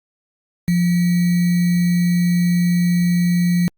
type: tone with sample-and-hold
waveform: sine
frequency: 175.4 Hz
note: F3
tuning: 8 cents sharp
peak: -13 dBFS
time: 0.68-3.68 s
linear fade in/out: 0 ms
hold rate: 2100 Hz
effects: Opus 48 kbps